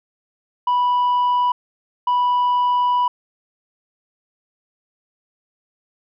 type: tone bursts at uneven times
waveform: sine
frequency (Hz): 984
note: B5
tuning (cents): -7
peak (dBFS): -12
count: 2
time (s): 0.67-1.52 / 2.07-3.08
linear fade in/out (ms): 5
effects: tanh soft clip ceiling -14 dBFS